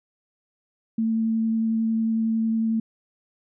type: tone with vibrato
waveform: sine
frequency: 224 Hz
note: A3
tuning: 31 cents sharp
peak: -20 dBFS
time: 0.98-2.8 s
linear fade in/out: 5 ms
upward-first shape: sine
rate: 11 Hz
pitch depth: 9 cents each way
effects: none